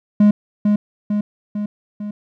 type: tone with echo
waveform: triangle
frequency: 207.7 Hz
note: G#3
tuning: in tune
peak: -6 dBFS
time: 0.2-0.31 s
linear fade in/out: 5 ms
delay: 450 ms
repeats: 4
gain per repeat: -4 dB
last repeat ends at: 2.11 s
effects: none